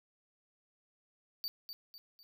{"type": "tone with echo", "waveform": "square", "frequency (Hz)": 4600, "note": "D8", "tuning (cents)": -37, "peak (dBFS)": -36, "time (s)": [1.44, 1.48], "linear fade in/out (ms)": 0, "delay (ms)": 250, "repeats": 3, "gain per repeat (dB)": -7, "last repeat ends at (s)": 2.23, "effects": []}